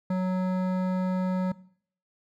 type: tone with hard clipping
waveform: sine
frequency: 185 Hz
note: F#3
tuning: in tune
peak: -26 dBFS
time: 0.1-1.52 s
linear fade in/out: 5 ms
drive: 14 dB
effects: noise-tail reverb RT60 0.6 s tail -20 dB re dry